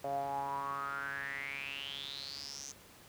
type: tone with band-pass filter sweep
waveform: sawtooth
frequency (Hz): 139.2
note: C#3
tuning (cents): +8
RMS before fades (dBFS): -40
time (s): 0.04-2.72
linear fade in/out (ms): 5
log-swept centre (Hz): 630 to 6400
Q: 9.6
effects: pink hiss -57 dBFS RMS until 3.08 s + high-pass 60 Hz 12 dB/octave